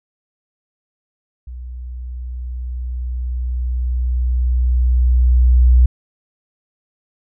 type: tone with level ramp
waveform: sine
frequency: 61.74 Hz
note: B1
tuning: in tune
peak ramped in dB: -28 to -6 dBFS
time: 1.47-5.86 s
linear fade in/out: 5 ms
effects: none